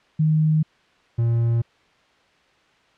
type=tone pair in turn; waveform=sine / triangle; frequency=155.7 / 116.64 Hz; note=D#3 / A#2; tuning=+2 / +1 cents; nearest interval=perfect fourth; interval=501 cents; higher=first; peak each=-15 dBFS; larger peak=neither; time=0.19-0.63 / 1.18-1.62 s; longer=neither; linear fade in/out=10 ms; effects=white hiss -58 dBFS RMS until 2.97 s + low-pass 3000 Hz 12 dB/octave